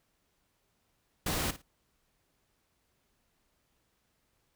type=noise with echo; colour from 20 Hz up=pink; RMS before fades=-32 dBFS; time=1.26-1.51 s; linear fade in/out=5 ms; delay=55 ms; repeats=2; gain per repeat=-14 dB; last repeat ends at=1.62 s; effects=pink hiss -75 dBFS RMS until 4.55 s